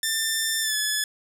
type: tone with pitch glide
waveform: 10% pulse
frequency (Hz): 1785 to 1716.2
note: A6 to A6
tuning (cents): +24 to -44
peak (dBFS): -14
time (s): 0.03-1.04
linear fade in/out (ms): 2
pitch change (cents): -68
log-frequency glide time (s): 0.61-0.75
effects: none